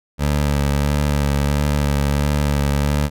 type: tone with vibrato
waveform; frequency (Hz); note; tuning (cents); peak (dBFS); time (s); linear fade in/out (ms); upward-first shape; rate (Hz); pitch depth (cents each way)
20% pulse; 72; D2; -34; -11; 0.18-3.1; 50; sine; 1.5; 30
effects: none